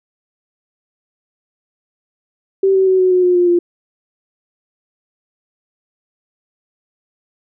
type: tone with pitch steps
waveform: sine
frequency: 387 / 381.2 / 375.5 / 370 / 364.4 / 359 / 353.7 / 348.4 Hz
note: G4 / G4 / F#4 / F#4 / F#4 / F4 / F4 / F4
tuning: -22 / -48 / +26 / 0 / -26 / +48 / +22 / -4 cents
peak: -9 dBFS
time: 2.63-3.59 s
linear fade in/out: 5 ms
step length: 120 ms
effects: none